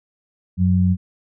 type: tone pair together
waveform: sine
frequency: 92.3 / 182.9 Hz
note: F#2 / F#3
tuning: -4 / -20 cents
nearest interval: octave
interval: 1184 cents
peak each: -16 dBFS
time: 0.57-0.97 s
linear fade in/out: 50 ms
effects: none